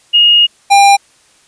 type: tone pair in turn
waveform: sine / square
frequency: 2861 / 799.6 Hz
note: F7 / G5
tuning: +41 / +34 cents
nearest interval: octave + minor seventh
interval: 2207 cents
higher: first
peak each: -4 dBFS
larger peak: neither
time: 0.13-0.47 / 0.7-0.97 s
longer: first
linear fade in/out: 20 ms
effects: white hiss -49 dBFS RMS until 1.47 s + resampled to 22050 Hz